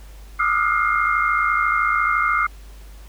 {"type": "tone cluster", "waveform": "sine", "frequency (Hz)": [1195, 1249, 1358, 1430, 2119], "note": ["D6", "D#6", "F6", "F6", "C7"], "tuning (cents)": [30, 6, -49, 41, 21], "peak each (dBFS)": -23, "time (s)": [0.39, 2.47], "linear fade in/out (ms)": 10, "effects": ["added 50 Hz sine -38 dBFS peak until 3.08 s", "pink hiss -50 dBFS RMS until 3.08 s"]}